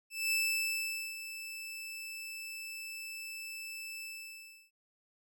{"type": "tone with ADSR envelope", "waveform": "sawtooth", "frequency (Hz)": 2636, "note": "E7", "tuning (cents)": -1, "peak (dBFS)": -25, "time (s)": [0.1, 4.71], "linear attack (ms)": 220, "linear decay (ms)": 830, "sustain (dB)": -13, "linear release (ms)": 680, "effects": []}